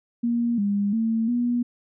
sine tone with pitch steps, 236.1 / 202.3 / 225.3 / 241.5 Hz, A#3 / G#3 / A3 / B3, +22 / -45 / +41 / -39 cents, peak -20 dBFS, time 0.23-1.63 s, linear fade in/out 10 ms, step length 350 ms, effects none

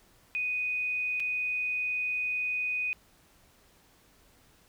sine tone with dropouts, 2489 Hz, D#7, in tune, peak -28 dBFS, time 0.35-2.93 s, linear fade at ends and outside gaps 0 ms, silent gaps 1.198-1.202 s, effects pink hiss -62 dBFS RMS until 4.68 s

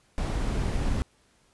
brown noise, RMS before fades -27 dBFS, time 0.18-1.02 s, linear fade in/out 0 ms, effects pink hiss -64 dBFS RMS until 1.53 s + resampled to 24000 Hz

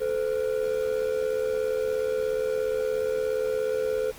triangle ring-modulated tone, 474 Hz, A#4, 29 cents sharp, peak -19 dBFS, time 0-4.12 s, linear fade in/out 20 ms, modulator 38.5 Hz, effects pink hiss -46 dBFS RMS until 4.18 s + Opus 24 kbps

